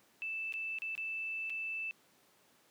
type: tone with dropouts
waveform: sine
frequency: 2642 Hz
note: E7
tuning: 3 cents sharp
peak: -36 dBFS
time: 0.22-1.91 s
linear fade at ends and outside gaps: 0 ms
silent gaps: 0.524-0.539 / 0.786-0.82 / 0.952-0.978 / 1.497-1.502 s
effects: pink hiss -67 dBFS RMS until 2.7 s + high-pass 200 Hz 12 dB/octave